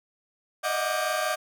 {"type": "tone cluster", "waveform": "40% pulse", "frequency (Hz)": [610, 635, 731, 1177, 1586], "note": ["D#5", "D#5", "F#5", "D6", "G6"], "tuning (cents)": [-34, 35, -21, 3, 20], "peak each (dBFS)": -31, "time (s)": [0.63, 1.36], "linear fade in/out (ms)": 20, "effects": []}